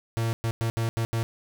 45% pulse tone bursts at uneven times, 114.3 Hz, A#2, 34 cents flat, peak -24 dBFS, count 6, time 0.17-0.33 / 0.44-0.51 / 0.61-0.7 / 0.77-0.89 / 0.97-1.05 / 1.13-1.23 s, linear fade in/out 0 ms, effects none

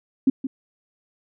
sine tone with echo, 265.8 Hz, C4, 27 cents sharp, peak -12 dBFS, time 0.27-0.3 s, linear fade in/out 5 ms, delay 170 ms, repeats 1, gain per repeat -11 dB, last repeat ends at 0.47 s, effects none

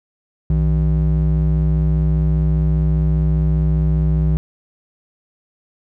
triangle ring-modulated tone, 110 Hz, A2, in tune, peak -8 dBFS, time 0.5-4.37 s, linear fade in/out 0 ms, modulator 47.5 Hz, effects none

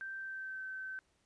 sine tone with pitch glide, 1565 to 1538.1 Hz, G6 to G6, -3 to -33 cents, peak -40 dBFS, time 0.01-0.99 s, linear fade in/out 0 ms, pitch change -30 cents, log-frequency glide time 0.18-0.63 s, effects pink hiss -75 dBFS RMS until 1.25 s + resampled to 22050 Hz

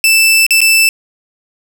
sawtooth tone with dropouts, 2647 Hz, E7, 7 cents sharp, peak -3 dBFS, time 0.04-0.89 s, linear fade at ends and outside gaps 1 ms, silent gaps 0.465-0.507 / 0.606-0.615 s, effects none

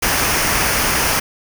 pink noise with comb filter, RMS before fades -17 dBFS, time 0.02-1.2 s, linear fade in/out 10 ms, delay 0.26 ms, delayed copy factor -0.5, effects none

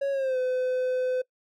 triangle tone with pitch glide, 554.4 to 508.4 Hz, C#5 to C5, 0 to -50 cents, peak -22 dBFS, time 0.01-1.22 s, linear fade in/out 10 ms, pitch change -150 cents, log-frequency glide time 0.11-0.38 s, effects noise-tail reverb RT60 0.1 s tail -22 dB re dry

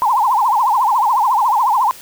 sine tone with vibrato, 932.3 Hz, A#5, in tune, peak -11 dBFS, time 0.02-1.91 s, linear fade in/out 0 ms, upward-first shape triangle, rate 14 Hz, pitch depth 270 cents each way, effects white hiss -38 dBFS RMS until 2.01 s

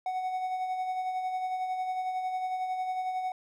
triangle tone with tremolo, 743 Hz, F#5, 7 cents sharp, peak -26 dBFS, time 0.06-3.32 s, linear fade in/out 2 ms, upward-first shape sine, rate 11 Hz, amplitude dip 40%, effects none

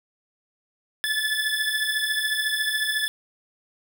25% pulse beating tone pair, 1725 / 1739 Hz, A6 / A6, -35 / -21 cents, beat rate 14 Hz, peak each -22 dBFS, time 1.04-3.08 s, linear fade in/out 0 ms, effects none

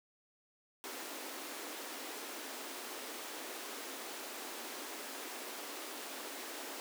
pink high-pass noise, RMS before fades -45 dBFS, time 0.84-6.8 s, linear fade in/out 0 ms, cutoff 260 Hz, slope 48 dB/octave, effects none

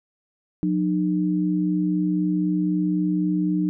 sine tone pair together, 180.48 / 304.4 Hz, F#3 / D#4, -43 / -38 cents, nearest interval major sixth, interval 905 cents, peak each -22 dBFS, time 0.63-3.69 s, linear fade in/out 0 ms, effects none

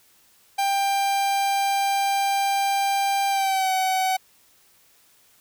45% pulse tone with pitch glide, 792 to 753.6 Hz, G5 to F#5, +18 to +32 cents, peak -20 dBFS, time 0.58-4.17 s, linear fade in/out 10 ms, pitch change -86 cents, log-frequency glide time 3.29-3.71 s, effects white hiss -58 dBFS RMS until 5.4 s

